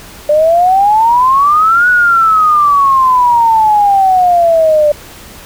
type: exponential two-way sweep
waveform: sine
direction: up then down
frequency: 587.3 to 1480 to 587.3 Hz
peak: -5 dBFS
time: 0.29-4.92 s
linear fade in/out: 5 ms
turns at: 1.89 s
effects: pink hiss -33 dBFS RMS until 5.45 s